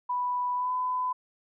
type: tone with pitch glide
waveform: sine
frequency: 987.8 to 1005.6 Hz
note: B5 to B5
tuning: 0 to +31 cents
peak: -26 dBFS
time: 0.09-1.13 s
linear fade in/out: 10 ms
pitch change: +31 cents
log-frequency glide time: 0.55-0.72 s
effects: none